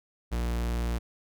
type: tone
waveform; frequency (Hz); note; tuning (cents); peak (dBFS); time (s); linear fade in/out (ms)
45% pulse; 58.7; A#1; +13; -27; 0.31-0.99; 20
effects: none